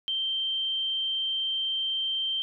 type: tone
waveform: sine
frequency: 3136 Hz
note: G7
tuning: in tune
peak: -26 dBFS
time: 0.08-2.42 s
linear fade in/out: 0 ms
effects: none